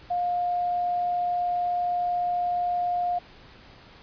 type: tone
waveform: sine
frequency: 709 Hz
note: F5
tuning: 26 cents sharp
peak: -23 dBFS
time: 0.1-3.19 s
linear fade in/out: 10 ms
effects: pink hiss -50 dBFS RMS until 4.02 s + resampled to 11025 Hz